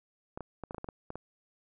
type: clicks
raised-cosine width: 1 ms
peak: -25 dBFS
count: 10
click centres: 0.375 / 0.407 / 0.637 / 0.709 / 0.746 / 0.782 / 0.844 / 0.888 / 1.104 / 1.156 s
effects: none